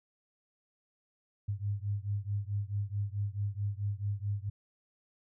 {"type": "beating tone pair", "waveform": "sine", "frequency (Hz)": [99.8, 104.4], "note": ["G2", "G#2"], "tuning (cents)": [32, 10], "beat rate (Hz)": 4.6, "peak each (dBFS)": [-34, -35], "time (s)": [1.48, 4.5], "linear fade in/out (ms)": 10, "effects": []}